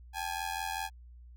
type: ring-modulated tone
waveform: sawtooth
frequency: 828 Hz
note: G#5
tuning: 5 cents flat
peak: -27 dBFS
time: 0.13-0.9 s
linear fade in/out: 50 ms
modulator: 42.6 Hz
effects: added 60 Hz sine -49 dBFS peak until 1.36 s